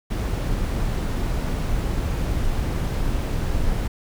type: noise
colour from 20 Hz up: brown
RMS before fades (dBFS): -23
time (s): 0.1-3.88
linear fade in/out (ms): 10
effects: none